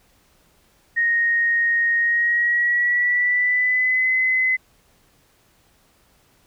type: tone with pitch glide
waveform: sine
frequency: 1865 to 2034 Hz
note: A#6 to C7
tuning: 0 to -50 cents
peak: -16 dBFS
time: 0.96-4.57 s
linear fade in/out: 20 ms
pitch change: +150 cents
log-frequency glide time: 1.98-4.1 s
effects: pink hiss -59 dBFS RMS until 6.46 s